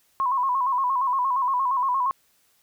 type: tone with vibrato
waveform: sine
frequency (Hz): 1035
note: C6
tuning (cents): -19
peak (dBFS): -20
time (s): 0.2-2.11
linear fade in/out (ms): 0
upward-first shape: square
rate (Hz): 8.6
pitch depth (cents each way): 76
effects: white hiss -64 dBFS RMS until 2.62 s